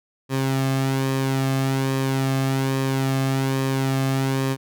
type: tone with flanger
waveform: sawtooth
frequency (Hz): 134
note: C3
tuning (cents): +42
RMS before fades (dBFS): -22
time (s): 0.29-4.57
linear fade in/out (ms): 50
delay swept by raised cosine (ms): 1.4 to 2.11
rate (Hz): 1.2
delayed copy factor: -0.5
effects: none

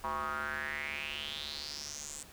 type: tone with band-pass filter sweep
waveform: square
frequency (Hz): 73.42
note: D2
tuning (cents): 0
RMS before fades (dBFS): -39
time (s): 0.04-2.23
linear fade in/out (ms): 0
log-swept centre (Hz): 1000 to 8000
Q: 5.7
effects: pink hiss -54 dBFS RMS until 2.32 s

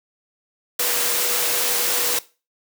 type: tone in noise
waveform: sine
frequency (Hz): 485.3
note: B4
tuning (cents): -30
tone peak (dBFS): -32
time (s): 0.79-2.19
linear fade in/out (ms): 5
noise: white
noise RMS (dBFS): -21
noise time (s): 0.79-2.19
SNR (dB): -14
effects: noise-tail reverb RT60 0.3 s tail -18 dB re dry + high-pass 300 Hz 12 dB/octave

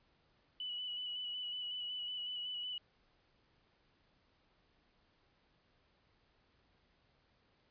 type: tone with vibrato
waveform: sine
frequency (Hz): 2960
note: F#7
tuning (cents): 0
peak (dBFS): -39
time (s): 0.6-2.78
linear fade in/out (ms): 2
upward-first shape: square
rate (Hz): 5.4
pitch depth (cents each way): 19
effects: pink hiss -73 dBFS RMS until 7.7 s + resampled to 11025 Hz

